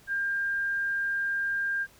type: tone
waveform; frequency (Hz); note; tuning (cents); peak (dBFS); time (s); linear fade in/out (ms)
sine; 1600; G6; +35; -26; 0.07-1.87; 50
effects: pink hiss -57 dBFS RMS until 1.99 s